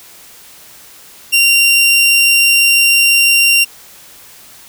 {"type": "tone", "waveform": "sawtooth", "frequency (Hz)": 2766, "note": "F7", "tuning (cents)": -17, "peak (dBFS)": -4, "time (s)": [1.32, 3.65], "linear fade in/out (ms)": 20, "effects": ["white hiss -39 dBFS RMS until 4.68 s"]}